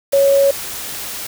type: tone in noise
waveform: sine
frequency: 554.4 Hz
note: C#5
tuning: in tune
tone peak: -9 dBFS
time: 0.13-0.51 s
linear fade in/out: 5 ms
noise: white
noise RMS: -27 dBFS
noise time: 0.12-1.27 s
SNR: +15 dB
effects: none